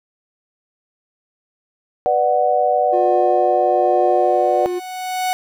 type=chord; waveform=sine; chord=B minor; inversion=none; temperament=just; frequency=493.9 / 592.7 / 740.8 Hz; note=B4 / D5 / F#5; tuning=0 / +16 / +2 cents; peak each=-20 / -18 / -16 dBFS; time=2.06-4.66 s; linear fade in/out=0 ms
type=tone with tremolo; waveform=triangle; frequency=357.3 Hz; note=F4; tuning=40 cents sharp; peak=-16 dBFS; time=2.92-4.8 s; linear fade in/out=20 ms; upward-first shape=triangle; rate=1.1 Hz; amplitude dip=35%
type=tone with exponential growth; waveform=45% pulse; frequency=740 Hz; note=F#5; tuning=in tune; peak=-16 dBFS; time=3.85-5.33 s; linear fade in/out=0 ms; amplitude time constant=320 ms
effects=none